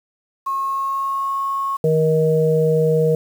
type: tone with pitch glide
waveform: sine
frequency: 1085 to 1095.1 Hz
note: C#6 to C#6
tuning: -37 to -21 cents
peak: -19 dBFS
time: 0.46-1.77 s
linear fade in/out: 10 ms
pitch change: +16 cents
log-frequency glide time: 0.57-1.44 s
type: harmonic tone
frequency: 157.6 Hz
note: D#3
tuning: 23 cents sharp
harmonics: 1 / 3 / 4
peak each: -18 / -15 / -26 dBFS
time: 1.84-3.15 s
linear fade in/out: 2 ms
effects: 7-bit